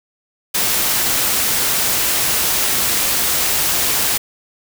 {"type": "noise", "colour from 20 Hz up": "white", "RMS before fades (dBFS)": -17, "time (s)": [0.54, 4.18], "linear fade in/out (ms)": 10, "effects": []}